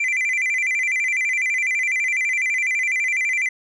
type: tone with vibrato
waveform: triangle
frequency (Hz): 2187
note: C#7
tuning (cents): -24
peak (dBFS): -17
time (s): 0-3.49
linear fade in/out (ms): 5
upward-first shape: square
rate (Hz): 12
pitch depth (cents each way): 130
effects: resampled to 24000 Hz